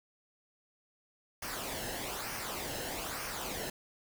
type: noise with flanger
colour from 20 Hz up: pink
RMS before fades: -39 dBFS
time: 1.42-3.7 s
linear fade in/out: 5 ms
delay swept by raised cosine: 0.26 to 0.87 ms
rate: 1.1 Hz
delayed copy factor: -0.6
effects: none